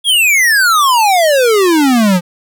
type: exponential sweep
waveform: square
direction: down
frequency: 3394 to 170.4 Hz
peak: -8 dBFS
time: 0.04-2.21 s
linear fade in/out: 50 ms
effects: none